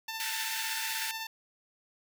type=tone with tremolo; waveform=10% pulse; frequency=892 Hz; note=A5; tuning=23 cents sharp; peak=-26 dBFS; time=0.08-1.27 s; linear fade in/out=5 ms; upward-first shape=sine; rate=16 Hz; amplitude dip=35%
type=high-pass noise; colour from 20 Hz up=pink; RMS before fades=-36 dBFS; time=0.2-1.11 s; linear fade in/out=0 ms; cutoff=1400 Hz; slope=96 dB/octave
effects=none